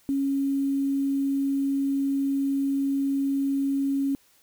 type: tone with quantisation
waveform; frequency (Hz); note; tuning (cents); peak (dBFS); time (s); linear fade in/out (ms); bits
sine; 275.5; C#4; -11; -22; 0.09-4.15; 0; 8
effects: white hiss -61 dBFS RMS until 4.42 s